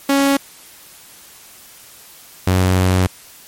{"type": "tone pair in turn", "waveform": "sawtooth", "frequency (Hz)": [277.2, 92.5], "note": ["C#4", "F#2"], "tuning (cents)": [0, 0], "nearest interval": "octave + perfect fifth", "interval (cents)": 1900, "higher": "first", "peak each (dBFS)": -8, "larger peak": "neither", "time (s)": [[0.09, 0.37], [2.47, 3.07]], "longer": "second", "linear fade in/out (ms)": 5, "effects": ["white hiss -42 dBFS RMS until 3.47 s", "MP3 64 kbps"]}